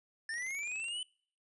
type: linear sweep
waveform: square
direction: up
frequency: 1759 to 3038 Hz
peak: -37 dBFS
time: 0.29-1.03 s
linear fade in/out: 2 ms
type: click train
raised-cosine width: 0.2 ms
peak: -38 dBFS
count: 14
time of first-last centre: 0.34-0.884 s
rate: 23.9 Hz
effects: noise-tail reverb RT60 0.5 s tail -25 dB re dry + resampled to 24000 Hz